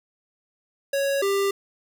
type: tone pair in turn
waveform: square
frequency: 554.4 / 396.1 Hz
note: C#5 / G4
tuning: 0 / +18 cents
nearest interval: tritone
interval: 582 cents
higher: first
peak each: -22 / -21 dBFS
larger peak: second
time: 0.93-1.22 / 1.22-1.51 s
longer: neither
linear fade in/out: 5 ms
effects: none